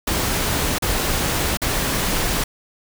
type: noise with dropouts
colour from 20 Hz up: pink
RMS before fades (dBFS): -21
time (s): 0.07-2.44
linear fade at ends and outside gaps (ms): 5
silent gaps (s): 0.785-0.822 / 1.572-1.617
effects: none